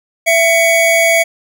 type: tone pair together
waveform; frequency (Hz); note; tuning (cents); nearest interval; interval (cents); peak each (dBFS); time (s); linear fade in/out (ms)
square; 665.7 / 2239; E5 / C#7; +17 / +17; octave + major sixth; 2100; -12; 0.26-1.24; 20
effects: none